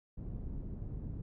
pink low-pass noise, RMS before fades -41 dBFS, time 0.17-1.22 s, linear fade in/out 10 ms, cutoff 200 Hz, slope 12 dB/octave, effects none

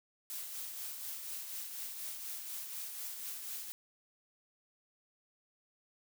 blue noise with tremolo, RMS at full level -41 dBFS, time 0.3-3.72 s, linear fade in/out 0 ms, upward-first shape triangle, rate 4.1 Hz, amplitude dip 45%, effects none

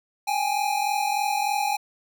square tone pair together, 796.7 / 840 Hz, G5 / G#5, +28 / +19 cents, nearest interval minor second, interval 91 cents, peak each -26 dBFS, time 0.27-1.77 s, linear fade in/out 10 ms, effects none

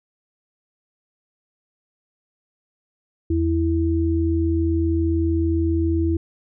sine tone pair together, 82.4 / 329.6 Hz, E2 / E4, 0 / 0 cents, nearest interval 2 octaves, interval 2400 cents, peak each -20 / -20 dBFS, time 3.3-6.17 s, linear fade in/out 5 ms, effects none

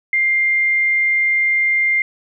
sine tone, 2100 Hz, C7, 6 cents sharp, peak -13 dBFS, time 0.13-2.02 s, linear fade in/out 2 ms, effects none

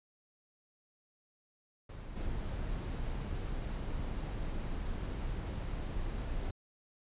brown noise with level steps, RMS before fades -43 / -37 dBFS, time 1.89-6.51 s, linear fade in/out 5 ms, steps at 2.16 s, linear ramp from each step 5 ms, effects resampled to 8000 Hz

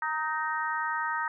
harmonic tone with a mistuned harmonic, 310 Hz, D#4, 6 cents flat, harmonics 3 / 4 / 5 / 6, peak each -32 / -33 / -34 / -35 dBFS, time 0.02-1.28 s, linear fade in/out 2 ms, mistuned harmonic 4, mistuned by +29 cents, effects none

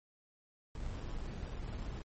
brown noise with sample-and-hold, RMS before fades -41 dBFS, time 0.75-2.02 s, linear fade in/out 2 ms, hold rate 2100 Hz, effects MP3 32 kbps

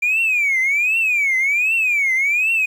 triangle tone with vibrato, 2361 Hz, D7, 9 cents sharp, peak -12 dBFS, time 0.02-2.66 s, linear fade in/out 10 ms, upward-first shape triangle, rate 1.3 Hz, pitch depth 260 cents each way, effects tanh soft clip ceiling -11 dBFS + 8-bit

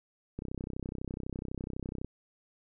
click train, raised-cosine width 3 ms, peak -24 dBFS, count 54, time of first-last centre 0.39-2.046 s, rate 32 Hz, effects none

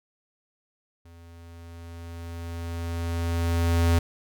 square tone with level ramp, 84.4 Hz, E2, 41 cents sharp, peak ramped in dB -48 to -18 dBFS, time 1.05-3.99 s, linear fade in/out 5 ms, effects none

